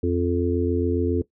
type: harmonic tone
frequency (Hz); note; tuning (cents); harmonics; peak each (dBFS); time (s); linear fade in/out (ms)
87.31; F2; 0; 1 / 3 / 4 / 5; -25 / -25 / -25 / -25; 0.03-1.22; 5
effects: noise-tail reverb RT60 0.1 s tail -17 dB re dry